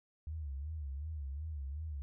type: tone with vibrato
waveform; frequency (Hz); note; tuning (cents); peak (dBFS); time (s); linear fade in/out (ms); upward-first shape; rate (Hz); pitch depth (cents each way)
sine; 73.42; D2; 0; -38; 0.27-2.02; 0; sine; 2.7; 150
effects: none